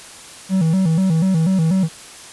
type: tone with vibrato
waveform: triangle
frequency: 175 Hz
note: F3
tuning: 4 cents sharp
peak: -11 dBFS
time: 0.49-1.89 s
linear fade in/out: 50 ms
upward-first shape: square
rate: 4.1 Hz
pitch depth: 140 cents each way
effects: white hiss -38 dBFS RMS until 2.32 s + resampled to 24000 Hz